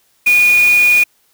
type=tone in noise; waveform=sine; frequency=2449 Hz; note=D#7; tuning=28 cents flat; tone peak=-7 dBFS; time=0.26-1.04 s; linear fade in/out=10 ms; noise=white; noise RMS=-24 dBFS; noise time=0.26-1.04 s; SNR=+14 dB; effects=white hiss -57 dBFS RMS until 1.33 s